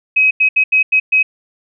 sine tone bursts at uneven times, 2540 Hz, D#7, 35 cents sharp, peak -8 dBFS, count 6, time 0.16-0.31 / 0.4-0.49 / 0.56-0.64 / 0.72-0.83 / 0.92-1 / 1.12-1.23 s, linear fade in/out 10 ms, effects none

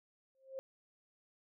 sine tone with exponential growth, 532 Hz, C5, 29 cents sharp, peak -37 dBFS, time 0.35-0.59 s, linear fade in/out 0 ms, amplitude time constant 51 ms, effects none

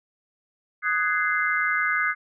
sine chord, Ab dominant seventh, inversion second, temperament just, 1245.9 / 1495.1 / 1661.2 / 2077 Hz, Eb6 / Gb6 / Ab6 / C7, +2 / +18 / 0 / -13 cents, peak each -27 / -26 / -27 / -26 dBFS, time 0.82-2.15 s, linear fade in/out 50 ms, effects none

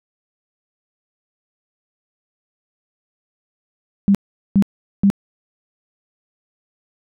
sine tone bursts, 198.7 Hz, G3, 24 cents sharp, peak -9 dBFS, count 3, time 4.08-5.101 s, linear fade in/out 0 ms, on 67 ms, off 410 ms, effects none

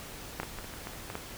clicks, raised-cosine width 0.5 ms, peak -16 / -20 / -23 / -29 / -28 / -22 / -29 / -23 / -20 dBFS, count 9, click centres 0.4 / 0.432 / 0.587 / 0.644 / 0.738 / 0.871 / 0.934 / 1.101 / 1.154 s, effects pink hiss -44 dBFS RMS until 1.37 s

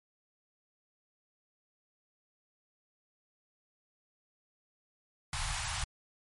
pink band-stop noise, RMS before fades -35 dBFS, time 5.33-5.84 s, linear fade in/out 2 ms, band 140 to 740 Hz, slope 48 dB/octave, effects MP3 48 kbps

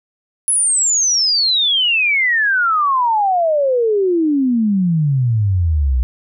sine exponential sweep, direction down, 10548 to 59.6 Hz, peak -12 dBFS, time 0.48-6.03 s, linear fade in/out 0 ms, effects none

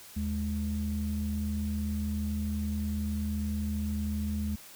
sine tone pair together, 77.98 / 209.5 Hz, D#2 / G#3, +4 / +15 cents, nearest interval octave + perfect fourth, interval 1711 cents, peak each -31 / -31 dBFS, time 0.16-4.56 s, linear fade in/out 10 ms, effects tanh soft clip ceiling -22 dBFS + white hiss -50 dBFS RMS until 4.75 s

